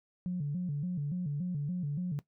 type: tone with vibrato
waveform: sine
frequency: 161.2 Hz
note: E3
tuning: 38 cents flat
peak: -30 dBFS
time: 0.26-2.19 s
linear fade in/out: 0 ms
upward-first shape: square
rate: 3.5 Hz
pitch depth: 190 cents each way
effects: noise-tail reverb RT60 0.1 s tail -17 dB re dry + tanh soft clip ceiling -26 dBFS